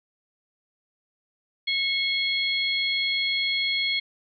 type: tone cluster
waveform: sine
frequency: 2182 / 3317 / 4263 Hz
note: C#7 / G#7 / C8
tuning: -28 / -3 / +32 cents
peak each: -26 / -26 / -30 dBFS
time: 1.67-4 s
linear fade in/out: 10 ms
effects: none